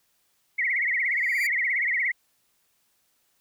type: tone with vibrato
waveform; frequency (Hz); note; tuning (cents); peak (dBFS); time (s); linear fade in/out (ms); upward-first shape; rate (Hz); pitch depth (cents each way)
sine; 2044; C7; -41; -22; 0.58-2.12; 10; triangle; 17; 180
type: tone with exponential growth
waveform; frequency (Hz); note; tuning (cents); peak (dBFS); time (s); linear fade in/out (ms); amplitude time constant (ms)
sawtooth; 2349; D7; 0; -24; 1.07-1.47; 5; 86
effects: white hiss -69 dBFS RMS until 3.4 s